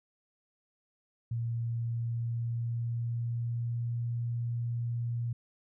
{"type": "tone with pitch glide", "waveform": "sine", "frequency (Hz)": [116.6, 118.36], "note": ["A#2", "A#2"], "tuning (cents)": [1, 27], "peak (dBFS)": -30, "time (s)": [1.31, 5.33], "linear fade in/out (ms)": 5, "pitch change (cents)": 26, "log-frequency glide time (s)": [1.81, 3.99], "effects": []}